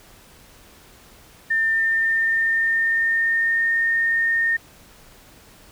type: tone with pitch glide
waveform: sine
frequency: 1800 to 1831.5 Hz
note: A6 to A#6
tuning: +39 to -31 cents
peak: -17 dBFS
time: 1.5-4.57 s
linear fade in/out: 10 ms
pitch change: +30 cents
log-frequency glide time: 1.63-3.69 s
effects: pink hiss -49 dBFS RMS until 5.71 s